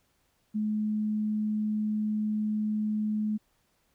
sine tone, 213.2 Hz, G#3, 46 cents sharp, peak -26 dBFS, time 0.54-3.38 s, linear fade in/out 20 ms, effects pink hiss -71 dBFS RMS until 3.94 s

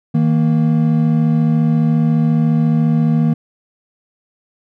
triangle tone pair together, 158.4 / 232.8 Hz, D#3 / A#3, +31 / -2 cents, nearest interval perfect fifth, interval 667 cents, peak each -11 / -13 dBFS, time 0.14-3.34 s, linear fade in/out 10 ms, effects none

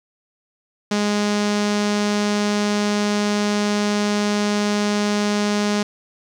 sawtooth tone with low-pass filter, 207.1 Hz, G#3, 5 cents flat, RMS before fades -20 dBFS, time 0.91-5.83 s, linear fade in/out 5 ms, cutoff 5900 Hz, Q 1.8, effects 8-bit

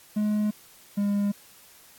triangle tone pair in turn, 210.7 / 202.8 Hz, G#3 / G#3, +25 / -41 cents, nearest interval minor second, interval 66 cents, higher first, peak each -20 dBFS, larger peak neither, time 0.16-0.51 / 0.97-1.32 s, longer neither, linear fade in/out 10 ms, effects white hiss -53 dBFS RMS until 1.98 s + AAC 64 kbps

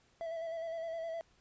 triangle tone with vibrato, 659.3 Hz, E5, in tune, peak -35 dBFS, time 0.21-1.21 s, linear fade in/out 0 ms, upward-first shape square, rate 9.7 Hz, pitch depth 25 cents each way, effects pink hiss -69 dBFS RMS until 1.4 s + resampled to 16000 Hz

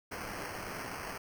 violet noise with sample-and-hold, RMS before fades -41 dBFS, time 0.11-1.18 s, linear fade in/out 10 ms, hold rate 3675 Hz, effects none

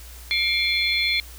sine tone cluster, 2148 / 2334 / 3441 / 4189 Hz, C7 / D7 / A7 / C8, +45 / -11 / -39 / +1 cents, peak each -25 dBFS, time 0.31-1.2 s, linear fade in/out 0 ms, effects added 60 Hz sine -40 dBFS peak until 1.38 s + white hiss -45 dBFS RMS until 1.38 s

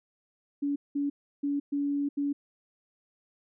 sine tone bursts at uneven times, 284.8 Hz, C#4, 47 cents sharp, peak -26 dBFS, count 5, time 0.62-0.76 / 0.95-1.1 / 1.43-1.6 / 1.72-2.09 / 2.17-2.33 s, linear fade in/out 10 ms, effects none

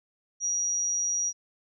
sine tone, 5760 Hz, F#8, 47 cents flat, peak -25 dBFS, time 0.4-1.33 s, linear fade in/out 50 ms, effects none

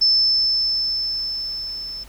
sine tone with level ramp, 5274 Hz, E8, in tune, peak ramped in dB -12 to -29 dBFS, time 0.01-2.04 s, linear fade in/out 10 ms, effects added 50 Hz sine -44 dBFS peak until 2.08 s + pink hiss -48 dBFS RMS until 2.08 s

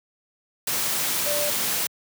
sine tone in noise, 587.3 Hz, D5, in tune, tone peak -26 dBFS, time 1.26-1.5 s, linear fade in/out 5 ms, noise white, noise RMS -25 dBFS, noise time 0.67-1.87 s, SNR -4 dB, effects high-pass 100 Hz 12 dB/octave

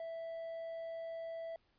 triangle tone, 659.3 Hz, E5, in tune, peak -39 dBFS, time 0-1.56 s, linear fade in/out 2 ms, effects pink hiss -75 dBFS RMS until 1.78 s + resampled to 11025 Hz

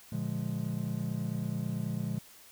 triangle chord, Bb dominant seventh, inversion none, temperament just, 116.54 / 145.68 / 174.81 / 209.8 Hz, Bb2 / D3 / F3 / Ab3, 0 / -14 / +2 / +18 cents, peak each -35 / -35 / -35 / -35 dBFS, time 0.12-2.19 s, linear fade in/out 5 ms, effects white hiss -55 dBFS RMS until 2.51 s

